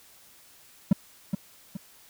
triangle tone with echo, 193.3 Hz, G3, 24 cents flat, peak -12 dBFS, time 0.91-0.93 s, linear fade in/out 5 ms, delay 420 ms, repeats 2, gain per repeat -8 dB, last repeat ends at 1.77 s, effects white hiss -55 dBFS RMS until 2.09 s

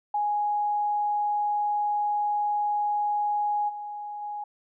sine tone with level steps, 830.6 Hz, G#5, in tune, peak -23 / -33 / -31 dBFS, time 0.14-4.44 s, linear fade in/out 5 ms, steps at 3.68 / 4.21 s, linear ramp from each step 20 ms, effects none

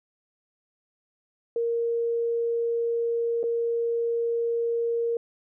sine tone with dropouts, 466.2 Hz, A#4, in tune, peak -23 dBFS, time 1.56-5.17 s, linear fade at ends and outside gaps 2 ms, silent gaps 3.431-3.438 s, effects none

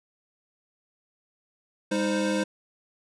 square tone cluster, 201.2 / 313 / 519 Hz, G3 / D#4 / C5, +45 / +10 / -14 cents, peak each -29 dBFS, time 1.91-2.44 s, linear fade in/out 10 ms, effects resampled to 22050 Hz

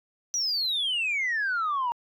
sine exponential sweep, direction down, 5940 to 927 Hz, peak -23 dBFS, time 0.34-1.92 s, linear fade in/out 0 ms, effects tanh soft clip ceiling -22 dBFS

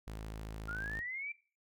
sawtooth tone, 53.8 Hz, A1, 38 cents flat, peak -38 dBFS, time 0.07-1 s, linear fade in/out 5 ms
sine linear sweep, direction up, 1370 to 2363 Hz, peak -38 dBFS, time 0.68-1.32 s, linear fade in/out 5 ms
effects noise-tail reverb RT60 0.4 s tail -20 dB re dry

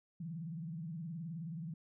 sine tone with vibrato, 163.7 Hz, E3, 12 cents flat, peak -40 dBFS, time 0.2-1.74 s, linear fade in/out 5 ms, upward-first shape sine, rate 19 Hz, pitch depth 160 cents each way, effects none

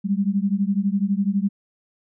sine beating tone pair, 193.8 / 205.8 Hz, G3 / G#3, -20 / -16 cents, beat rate 12 Hz, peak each -21 / -22 dBFS, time 0.04-1.49 s, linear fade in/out 20 ms, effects none

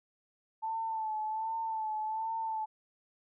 sine tone with vibrato, 880 Hz, A5, in tune, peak -32 dBFS, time 0.62-2.66 s, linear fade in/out 20 ms, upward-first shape sine, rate 1.3 Hz, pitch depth 39 cents each way, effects none

